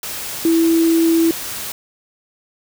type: tone in noise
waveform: sine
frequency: 329.6 Hz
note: E4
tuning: in tune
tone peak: -11 dBFS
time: 0.45-1.31 s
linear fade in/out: 2 ms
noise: white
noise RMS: -27 dBFS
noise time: 0.03-1.72 s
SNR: +13 dB
effects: none